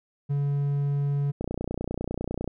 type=tone; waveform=triangle; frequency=142.1 Hz; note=C#3; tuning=43 cents sharp; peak=-21 dBFS; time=0.29-1.32 s; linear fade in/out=20 ms
type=click train; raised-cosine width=2 ms; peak=-17 dBFS; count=33; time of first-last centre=1.41-2.477 s; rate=30 Hz
effects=none